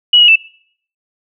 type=tone with pitch steps; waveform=sine; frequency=2921 / 2891 / 2651 Hz; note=F#7 / F#7 / E7; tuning=-23 / -41 / +9 cents; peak=-4 dBFS; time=0.13-0.358 s; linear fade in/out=5 ms; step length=76 ms; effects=noise-tail reverb RT60 0.6 s tail -22 dB re dry